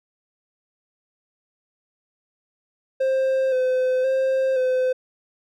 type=tone with vibrato; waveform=triangle; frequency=520 Hz; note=C5; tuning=11 cents flat; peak=-16 dBFS; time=3-4.93 s; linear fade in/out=10 ms; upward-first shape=square; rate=0.96 Hz; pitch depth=27 cents each way; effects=none